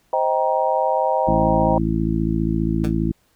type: chord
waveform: sine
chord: C minor seventh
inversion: none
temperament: just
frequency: 523.3 / 627.9 / 784.9 / 941.9 Hz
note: C5 / Eb5 / G5 / Bb5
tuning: 0 / +16 / +2 / +18 cents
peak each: -22 dBFS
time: 0.13-1.78 s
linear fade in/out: 2 ms
type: harmonic tone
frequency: 54.9 Hz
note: A1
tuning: 3 cents flat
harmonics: 1 / 2 / 3 / 4 / 5 / 6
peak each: -25 / -28 / -23 / -24 / -28 / -24 dBFS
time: 1.27-3.12 s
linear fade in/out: 10 ms
type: tone with exponential decay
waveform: 15% pulse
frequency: 150 Hz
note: D3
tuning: 37 cents sharp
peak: -17 dBFS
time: 2.84-2.94 s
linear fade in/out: 2 ms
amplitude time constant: 21 ms
effects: pink hiss -62 dBFS RMS until 3.35 s